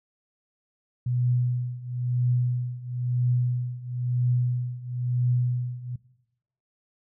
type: tone with tremolo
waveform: sine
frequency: 123.47 Hz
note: B2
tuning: in tune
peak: -19 dBFS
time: 1.06-5.96 s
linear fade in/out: 5 ms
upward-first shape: triangle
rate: 1 Hz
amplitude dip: 90%
effects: noise-tail reverb RT60 0.9 s tail -20 dB re dry